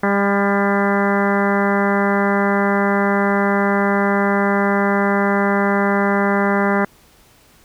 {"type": "harmonic tone with a mistuned harmonic", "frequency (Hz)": 200, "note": "G3", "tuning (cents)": 35, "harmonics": [1, 2, 3, 4, 5, 6, 7, 8, 9, 10], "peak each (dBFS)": [-18, -21, -23, -24, -25, -26, -26, -27, -28, -28], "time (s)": [0.03, 6.85], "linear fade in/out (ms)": 5, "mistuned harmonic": 9, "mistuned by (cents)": -30, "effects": ["pink hiss -51 dBFS RMS until 7.64 s"]}